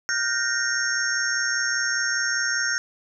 sine tone cluster, 1419 / 1544 / 1846 / 5510 / 6380 Hz, F6 / G6 / A#6 / F8 / G8, +27 / -27 / -17 / -24 / +30 cents, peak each -28 / -26 / -29 / -29 / -30 dBFS, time 0.09-2.78 s, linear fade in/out 0 ms, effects none

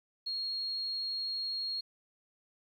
sine tone, 4278 Hz, C8, 38 cents sharp, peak -33 dBFS, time 0.26-1.81 s, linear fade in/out 10 ms, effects 11-bit

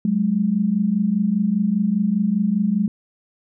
sine tone pair together, 186.3 / 211.3 Hz, F#3 / G#3, +12 / +30 cents, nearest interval major second, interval 218 cents, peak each -21 / -18 dBFS, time 0.05-2.88 s, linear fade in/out 2 ms, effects none

